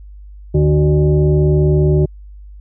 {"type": "tone with frequency modulation", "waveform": "sine", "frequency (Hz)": 150, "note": "D3", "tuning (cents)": 37, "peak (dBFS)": -9, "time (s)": [0.54, 2.06], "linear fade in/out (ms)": 10, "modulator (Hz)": 225, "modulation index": 1.1, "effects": ["added 50 Hz sine -33 dBFS peak until 2.6 s"]}